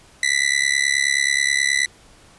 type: tone with amplitude modulation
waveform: sawtooth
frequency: 1989 Hz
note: B6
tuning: 12 cents sharp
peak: -9 dBFS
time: 0.23-1.86 s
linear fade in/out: 2 ms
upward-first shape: sine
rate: 69.4 Hz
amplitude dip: 100%
effects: pink hiss -50 dBFS RMS until 2.38 s + resampled to 24000 Hz